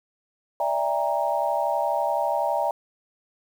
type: chord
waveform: sine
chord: E half-diminished seventh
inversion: third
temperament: equal with one note detuned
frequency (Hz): 587.3 / 659.3 / 803.2 / 932.3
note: D5 / E5 / G5 / Bb5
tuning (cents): 0 / 0 / +42 / 0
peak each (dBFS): -27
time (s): 0.6-2.71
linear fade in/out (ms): 2
effects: 8-bit